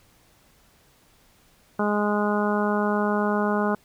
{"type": "harmonic tone", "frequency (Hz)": 207.7, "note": "G#3", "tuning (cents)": 0, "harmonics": [1, 2, 3, 4, 5, 6, 7], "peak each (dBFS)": [-24, -27, -29, -30, -31, -32, -32], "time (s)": [1.79, 3.75], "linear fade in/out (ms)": 5, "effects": ["pink hiss -59 dBFS RMS until 3.84 s"]}